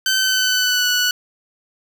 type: tone with pitch glide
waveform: 15% pulse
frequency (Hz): 1537 to 1477.8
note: G6 to F#6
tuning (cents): -35 to -3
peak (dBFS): -9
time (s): 0.06-1.11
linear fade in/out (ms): 2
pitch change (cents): -68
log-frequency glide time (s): 0.17-0.88
effects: none